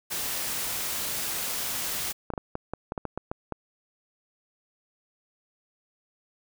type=noise; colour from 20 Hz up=white; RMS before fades=-31 dBFS; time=0.1-2.13 s; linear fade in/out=20 ms
type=clicks; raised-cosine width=1 ms; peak=-17 dBFS; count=11; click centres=2.303 / 2.337 / 2.378 / 2.554 / 2.736 / 2.921 / 2.978 / 3.053 / 3.176 / 3.315 / 3.523 s
effects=none